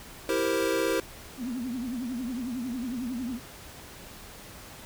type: chord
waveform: square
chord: C dominant seventh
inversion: first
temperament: equal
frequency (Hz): 329.6 / 392 / 466.2 / 523.3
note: E4 / G4 / Bb4 / C5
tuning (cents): 0 / 0 / 0 / 0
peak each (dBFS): -31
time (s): 0.29-1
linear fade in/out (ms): 2
type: tone with vibrato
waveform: sine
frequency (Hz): 246.9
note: B3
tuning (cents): 0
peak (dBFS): -30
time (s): 1.37-3.4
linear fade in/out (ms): 50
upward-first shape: triangle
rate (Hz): 11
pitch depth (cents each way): 170
effects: pink hiss -46 dBFS RMS until 4.85 s